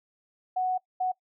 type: tone bursts at uneven times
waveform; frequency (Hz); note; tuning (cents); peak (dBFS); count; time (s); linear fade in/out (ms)
sine; 740; F#5; 0; -24; 2; 0.56-0.78 / 1-1.12; 10
effects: noise-tail reverb RT60 0.1 s tail -21 dB re dry